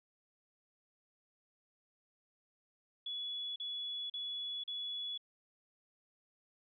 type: tone bursts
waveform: sine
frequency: 3400 Hz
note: G#7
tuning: 40 cents sharp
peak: -38 dBFS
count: 4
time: 3.06-5.177 s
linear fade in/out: 5 ms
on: 500 ms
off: 39 ms
effects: none